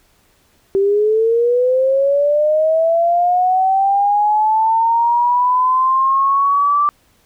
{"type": "linear sweep", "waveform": "sine", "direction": "up", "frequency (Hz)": [386.7, 1174.7], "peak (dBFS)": -11, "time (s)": [0.75, 6.89], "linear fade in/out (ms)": 0, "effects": ["pink hiss -56 dBFS RMS until 7.25 s"]}